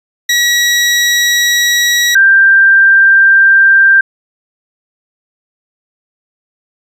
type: tone pair in turn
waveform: 20% pulse / sine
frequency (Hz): 1920 / 1580.1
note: B6 / G6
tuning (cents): -49 / +13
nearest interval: minor third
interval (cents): 338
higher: first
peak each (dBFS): -3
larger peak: neither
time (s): 0.29-2.15 / 2.15-4.01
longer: neither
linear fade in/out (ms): 5
effects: resampled to 32000 Hz